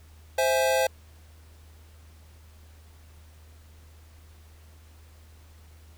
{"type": "chord", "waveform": "square", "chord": "C augmented", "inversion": "none", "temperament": "equal", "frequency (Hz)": [523.3, 659.3, 830.6], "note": ["C5", "E5", "G#5"], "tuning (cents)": [0, 0, 0], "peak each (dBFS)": [-24, -28, -29], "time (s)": [0.38, 0.87], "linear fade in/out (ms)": 5, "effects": ["added 78 Hz sine -49 dBFS peak until 5.97 s", "pink hiss -59 dBFS RMS until 5.97 s"]}